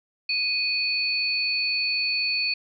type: tone pair together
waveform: sine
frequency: 2489 / 4444 Hz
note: D#7 / C#8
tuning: 0 / +4 cents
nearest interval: minor seventh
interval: 1004 cents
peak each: -25 dBFS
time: 0.29-2.54 s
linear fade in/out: 5 ms
effects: none